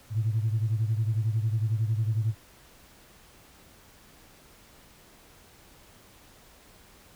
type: beating tone pair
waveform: sine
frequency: 108.1 / 119.1 Hz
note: A2 / A#2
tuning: -30 / +38 cents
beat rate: 11 Hz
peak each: -24 / -29 dBFS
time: 0.1-2.35 s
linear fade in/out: 50 ms
effects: tanh soft clip ceiling -18 dBFS + pink hiss -55 dBFS RMS until 7.15 s